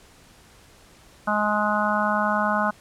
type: harmonic tone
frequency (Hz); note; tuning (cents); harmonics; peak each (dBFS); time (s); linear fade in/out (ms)
210; G#3; +19; 1 / 3 / 4 / 5 / 6 / 7; -27 / -27 / -27 / -27 / -27 / -27; 1.27-2.71; 10
effects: pink hiss -52 dBFS RMS until 2.8 s + low-pass 11000 Hz 12 dB/octave